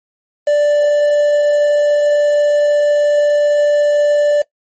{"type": "tone with quantisation", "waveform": "triangle", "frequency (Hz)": 587.3, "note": "D5", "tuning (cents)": 0, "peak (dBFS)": -7, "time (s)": [0.47, 4.42], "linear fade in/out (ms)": 5, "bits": 5, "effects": ["noise-tail reverb RT60 0.1 s tail -20 dB re dry", "MP3 32 kbps"]}